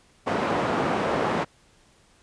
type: band-pass noise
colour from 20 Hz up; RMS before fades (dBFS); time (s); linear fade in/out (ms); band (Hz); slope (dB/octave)
white; -25; 0.26-1.45; 20; 140 to 910; 12
effects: pink hiss -59 dBFS RMS until 2.22 s + resampled to 22050 Hz